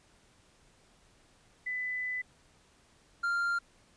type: tone pair in turn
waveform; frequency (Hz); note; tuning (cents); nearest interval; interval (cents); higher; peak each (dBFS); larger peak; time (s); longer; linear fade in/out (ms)
sine / triangle; 2000 / 1392.7; B6 / F6; +21 / -5; tritone; 626; first; -32 / -26; second; 1.66-2.22 / 3.23-3.59; first; 10
effects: pink hiss -64 dBFS RMS until 3.96 s + resampled to 22050 Hz